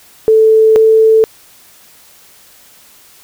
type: tone pair in turn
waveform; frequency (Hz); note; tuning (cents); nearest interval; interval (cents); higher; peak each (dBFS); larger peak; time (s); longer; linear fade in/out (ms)
sine; 440 / 442; A4 / A4; 0 / +8; unison; 8; second; -4; neither; 0.28-0.76 / 0.76-1.24; neither; 0
effects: white hiss -43 dBFS RMS until 3.23 s